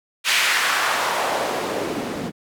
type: noise with band-pass filter sweep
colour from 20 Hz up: white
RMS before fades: -22 dBFS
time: 0.24-2.32 s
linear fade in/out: 50 ms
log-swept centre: 2500 to 210 Hz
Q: 1.4
effects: none